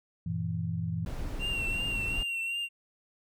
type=chord; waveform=sine; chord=E diminished; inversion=first; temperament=equal with one note detuned; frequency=95.82 / 116.54 / 164.81 Hz; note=G2 / Bb2 / E3; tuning=-39 / 0 / 0 cents; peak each=-35 / -36 / -32 dBFS; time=0.26-1.05 s; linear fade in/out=5 ms
type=noise; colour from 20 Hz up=brown; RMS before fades=-35 dBFS; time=1.06-2.23 s; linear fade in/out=2 ms
type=tone with vibrato; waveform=triangle; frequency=2749 Hz; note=F7; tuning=28 cents flat; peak=-29 dBFS; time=1.39-2.69 s; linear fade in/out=50 ms; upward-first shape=triangle; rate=2.7 Hz; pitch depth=42 cents each way
effects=none